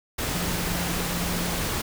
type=tone in noise; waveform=sine; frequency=174.61 Hz; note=F3; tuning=in tune; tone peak=-30 dBFS; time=0.34-1.61 s; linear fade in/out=10 ms; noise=pink; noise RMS=-28 dBFS; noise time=0.18-1.82 s; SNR=-5 dB; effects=none